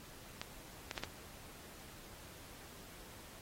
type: clicks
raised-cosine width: 0.2 ms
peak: -21 dBFS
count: 4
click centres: 0.415 / 0.912 / 0.978 / 1.036 s
effects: pink hiss -55 dBFS RMS until 3.41 s + AAC 48 kbps